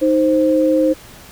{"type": "tone pair together", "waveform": "sine", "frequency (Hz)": [311.8, 524], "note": ["D#4", "C5"], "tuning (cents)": [4, 2], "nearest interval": "major sixth", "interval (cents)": 898, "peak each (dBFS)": -14, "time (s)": [0.01, 0.94], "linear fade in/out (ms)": 20, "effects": ["pink hiss -40 dBFS RMS until 1.31 s"]}